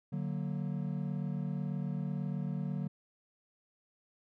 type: chord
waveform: triangle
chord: D augmented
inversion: none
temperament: equal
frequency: 146.83 / 185 / 233.1 Hz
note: D3 / F#3 / A#3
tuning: 0 / 0 / 0 cents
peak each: -34 / -35 / -40 dBFS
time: 0.12-2.88 s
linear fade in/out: 10 ms
effects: none